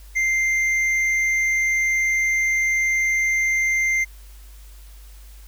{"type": "tone with hard clipping", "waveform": "sine", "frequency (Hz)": 2093, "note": "C7", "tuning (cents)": 0, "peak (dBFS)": -19, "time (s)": [0.15, 4.05], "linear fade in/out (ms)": 20, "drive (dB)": 5, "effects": ["added 50 Hz sine -40 dBFS peak until 5.47 s", "white hiss -52 dBFS RMS until 5.47 s"]}